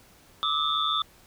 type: tone cluster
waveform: sine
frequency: 1183 / 1289 / 3449 / 3599 Hz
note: D6 / E6 / A7 / A7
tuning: +12 / -39 / -35 / +38 cents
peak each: -29 dBFS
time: 0.43-1.02 s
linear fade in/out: 0 ms
effects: pink hiss -56 dBFS RMS until 1.26 s